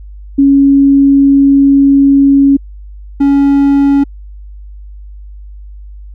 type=tone pair in turn; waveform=sine / triangle; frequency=277.2 / 279.8 Hz; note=C#4 / C#4; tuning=0 / +16 cents; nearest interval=unison; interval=16 cents; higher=second; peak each=-3 dBFS; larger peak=neither; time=0.38-2.57 / 3.2-4.04 s; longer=first; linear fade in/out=10 ms; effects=added 50 Hz sine -27 dBFS peak until 6.14 s